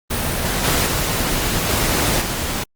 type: noise with level steps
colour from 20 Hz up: pink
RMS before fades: -21 / -17 / -20 / -18 / -23 dBFS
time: 0.1-2.64 s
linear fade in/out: 10 ms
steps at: 0.64 / 0.86 / 1.69 / 2.21 s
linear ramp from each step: 2 ms
effects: Opus 32 kbps